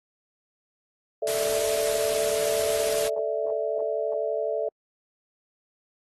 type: chord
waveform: sine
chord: A suspended fourth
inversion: none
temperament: equal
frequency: 440 / 587.3 / 659.3 Hz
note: A4 / D5 / E5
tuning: 0 / 0 / 0 cents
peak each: -29 dBFS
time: 1.22-4.69 s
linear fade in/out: 5 ms
type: noise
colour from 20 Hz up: white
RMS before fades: -31 dBFS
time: 1.27-3.08 s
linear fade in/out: 2 ms
effects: AAC 32 kbps